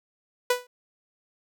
sawtooth tone with exponential decay, 493.9 Hz, B4, in tune, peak -13 dBFS, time 0.5-0.67 s, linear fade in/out 5 ms, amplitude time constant 36 ms, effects none

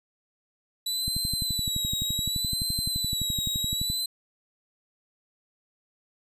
sawtooth tone with vibrato, 3951 Hz, B7, in tune, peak -24 dBFS, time 0.86-4.06 s, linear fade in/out 5 ms, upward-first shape sine, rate 0.67 Hz, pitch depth 62 cents each way
click train, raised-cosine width 5 ms, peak -20 dBFS, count 34, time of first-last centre 1.08-3.901 s, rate 11.7 Hz
effects resampled to 32000 Hz

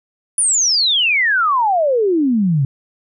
sine exponential sweep, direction down, 9956 to 130 Hz, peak -12 dBFS, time 0.38-2.65 s, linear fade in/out 2 ms, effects none

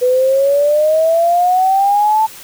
sine exponential sweep, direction up, 493.9 to 887 Hz, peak -9 dBFS, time 0.01-2.27 s, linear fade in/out 20 ms, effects white hiss -35 dBFS RMS until 2.43 s

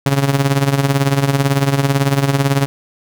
sawtooth tone with tremolo, 138.59 Hz, C#3, in tune, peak -5 dBFS, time 0.06-2.66 s, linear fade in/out 0 ms, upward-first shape triangle, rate 18 Hz, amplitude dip 80%, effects none

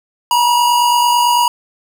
square tone pair together, 916 / 965 Hz, A#5 / B5, -31 / -40 cents, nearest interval minor second, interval 91 cents, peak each -21 / -11 dBFS, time 0.31-1.48 s, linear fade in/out 2 ms, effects none

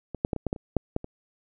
clicks, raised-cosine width 2 ms, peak -20 / -9 / -13 / -18 / -13 / -13 / -26 / -8 / -12 / -23 dBFS, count 10, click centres 0.147 / 0.249 / 0.332 / 0.363 / 0.467 / 0.529 / 0.562 / 0.767 / 0.964 / 1.044 s, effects none

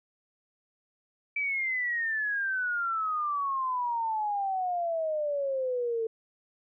sine exponential sweep, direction down, 2324 to 444.6 Hz, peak -27 dBFS, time 1.36-6.07 s, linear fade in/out 5 ms, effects none

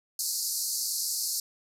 pink band-pass noise, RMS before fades -31 dBFS, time 0.19-1.4 s, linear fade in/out 2 ms, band 4300 to 14000 Hz, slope 96 dB/octave, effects none

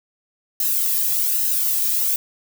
violet noise with flanger, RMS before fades -20 dBFS, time 0.6-2.16 s, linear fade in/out 2 ms, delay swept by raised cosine 0.86 to 1.43 ms, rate 1.2 Hz, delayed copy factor -0.55, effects none

